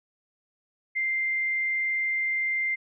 sine tone, 2093 Hz, C7, in tune, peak -24 dBFS, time 0.95-2.76 s, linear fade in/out 20 ms, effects none

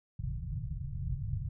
white low-pass noise, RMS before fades -36 dBFS, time 0.19-1.49 s, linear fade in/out 10 ms, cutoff 160 Hz, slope 96 dB/octave, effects none

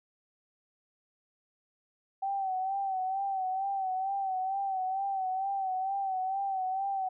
sine tone with vibrato, 768 Hz, G5, 36 cents flat, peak -29 dBFS, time 2.22-7.09 s, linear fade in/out 10 ms, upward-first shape sine, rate 2.2 Hz, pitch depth 54 cents each way, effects none

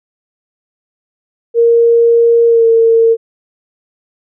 sine tone with pitch glide, 466.2 to 455.8 Hz, A#4 to A#4, 0 to -39 cents, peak -5 dBFS, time 1.54-3.17 s, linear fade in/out 50 ms, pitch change -39 cents, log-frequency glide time 2.47-2.66 s, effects none

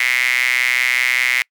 sawtooth tone with high-pass filter, 125.2 Hz, B2, 24 cents sharp, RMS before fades -17 dBFS, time 0-1.42 s, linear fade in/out 2 ms, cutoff 2100 Hz, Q 8.8, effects noise-tail reverb RT60 0.1 s tail -26 dB re dry

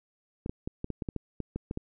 clicks, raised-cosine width 3 ms, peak -20 dBFS, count 12, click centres 0.461 / 0.495 / 0.675 / 0.844 / 0.903 / 1.022 / 1.088 / 1.163 / 1.403 / 1.56 / 1.711 / 1.774 s, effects none

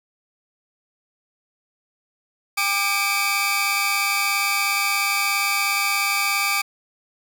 sawtooth tone cluster, 802 / 1197 / 2297 / 2536 Hz, G5 / D6 / D7 / D#7, +39 / +33 / -39 / +32 cents, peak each -25 / -21 / -19 / -25 dBFS, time 2.57-6.62 s, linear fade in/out 10 ms, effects none

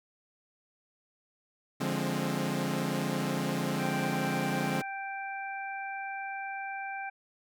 sawtooth chord, D half-diminished seventh, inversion none, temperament equal with one note detuned, 146.83 / 174.61 / 207.7 / 264.7 Hz, D3 / F3 / Ab3 / C4, 0 / 0 / 0 / +20 cents, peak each -31 dBFS, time 1.8-4.82 s, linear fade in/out 10 ms
harmonic tone, 784 Hz, G5, in tune, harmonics 1 / 2 / 3, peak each -37 / -40 / -42 dBFS, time 3.79-7.1 s, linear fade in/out 10 ms
effects none

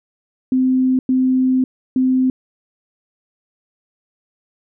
sine tone bursts at uneven times, 258.2 Hz, C4, 23 cents flat, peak -12 dBFS, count 3, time 0.52-0.99 / 1.09-1.64 / 1.96-2.3 s, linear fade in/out 2 ms, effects none

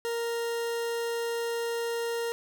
40% pulse tone, 466.2 Hz, A#4, in tune, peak -28 dBFS, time 0.05-2.32 s, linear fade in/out 0 ms, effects 11-bit

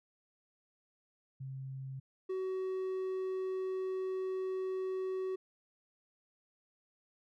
sine / triangle tone pair in turn, 133.4 / 376.2 Hz, C3 / F#4, +34 / +29 cents, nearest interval octave + tritone, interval 1795 cents, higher second, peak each -40 / -32 dBFS, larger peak second, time 1.4-2 / 2.29-5.36 s, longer second, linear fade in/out 10 ms, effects none

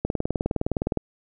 click train, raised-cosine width 2 ms, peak -10 dBFS, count 19, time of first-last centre 0.05-0.973 s, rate 19.5 Hz, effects none

